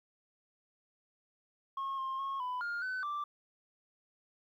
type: tone with pitch steps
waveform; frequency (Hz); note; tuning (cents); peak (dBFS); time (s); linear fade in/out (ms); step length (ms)
sine; 1085 / 1063 / 1089 / 998 / 1412 / 1512 / 1174; C#6 / C6 / C#6 / B5 / F6 / F#6 / D6; -37 / +27 / -31 / +18 / +19 / +37 / -1; -32; 1.77-3.24; 5; 210
effects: tanh soft clip ceiling -33 dBFS + 12-bit